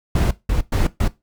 brown noise bursts at uneven times, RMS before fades -17 dBFS, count 4, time 0.15-0.31 / 0.49-0.61 / 0.72-0.87 / 1-1.08 s, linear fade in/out 5 ms, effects noise-tail reverb RT60 0.2 s tail -17 dB re dry

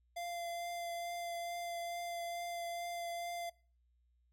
square tone with vibrato, 690 Hz, F5, 21 cents flat, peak -40 dBFS, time 0.16-3.5 s, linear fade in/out 10 ms, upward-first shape triangle, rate 2.3 Hz, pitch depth 14 cents each way, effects noise-tail reverb RT60 0.4 s tail -22 dB re dry + added 60 Hz sine -70 dBFS peak until 4.32 s

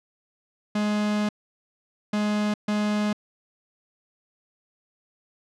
45% pulse tone bursts at uneven times, 209.5 Hz, G#3, 15 cents sharp, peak -22 dBFS, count 3, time 0.75-1.29 / 2.13-2.54 / 2.68-3.13 s, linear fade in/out 5 ms, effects low-pass 6000 Hz 12 dB/octave

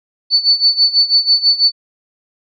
sine tone with tremolo, 4489 Hz, C#8, 21 cents sharp, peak -6 dBFS, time 0.3-1.72 s, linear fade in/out 50 ms, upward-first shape sine, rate 6.1 Hz, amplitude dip 85%, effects none

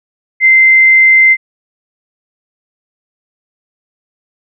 sine tone, 2078 Hz, C7, 12 cents flat, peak -3 dBFS, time 0.4-1.37 s, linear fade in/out 50 ms, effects none

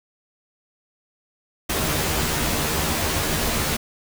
pink noise with comb filter, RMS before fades -23 dBFS, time 1.69-3.77 s, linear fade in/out 10 ms, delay 13 ms, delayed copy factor +0.8, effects none

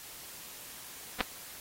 clicks, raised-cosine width 0.3 ms, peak -12 dBFS, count 2, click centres 1.206 / 1.21 s, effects white hiss -47 dBFS RMS until 1.6 s + AAC 48 kbps

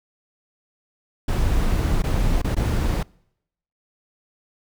brown noise with dropouts, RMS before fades -20 dBFS, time 1.28-3.03 s, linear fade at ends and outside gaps 5 ms, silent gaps 2.022-2.038 / 2.418-2.444 / 2.548-2.565 s, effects noise-tail reverb RT60 0.8 s tail -26 dB re dry

